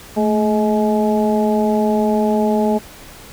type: harmonic tone with a mistuned harmonic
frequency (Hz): 211.3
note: G#3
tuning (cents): +30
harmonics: 1 / 2 / 3 / 4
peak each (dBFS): -16 / -19 / -21 / -22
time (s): 0.16-2.79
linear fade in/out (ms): 20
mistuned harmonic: 1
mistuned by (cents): +61
effects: pink hiss -39 dBFS RMS until 3.32 s